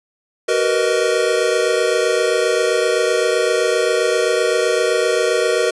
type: chord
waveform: square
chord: B major seventh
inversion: second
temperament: equal with one note detuned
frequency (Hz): 377.8 / 466.2 / 493.9 / 622.3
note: F#4 / A#4 / B4 / D#5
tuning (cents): +36 / 0 / 0 / 0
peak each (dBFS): -22 / -19 / -22 / -22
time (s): 0.48-5.71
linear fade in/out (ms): 10
effects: resampled to 24000 Hz